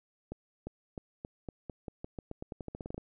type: accelerating click train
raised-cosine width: 2 ms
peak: -26 dBFS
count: 20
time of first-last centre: 0.32-2.98 s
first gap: 350 ms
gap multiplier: 0.88
effects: none